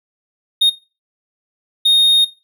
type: tone bursts at uneven times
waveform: triangle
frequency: 3705 Hz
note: A#7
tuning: 11 cents flat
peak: -7 dBFS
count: 2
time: 0.61-0.7 / 1.85-2.25 s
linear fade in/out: 10 ms
effects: noise-tail reverb RT60 0.3 s tail -19 dB re dry